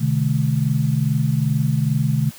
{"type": "tone cluster", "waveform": "sine", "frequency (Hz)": [127.3, 149.7, 213.9], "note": ["C3", "D3", "A3"], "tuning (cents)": [-47, 33, -49], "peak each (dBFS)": [-20, -19, -24], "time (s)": [0, 2.31], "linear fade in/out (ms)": 20, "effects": ["white hiss -42 dBFS RMS until 2.38 s"]}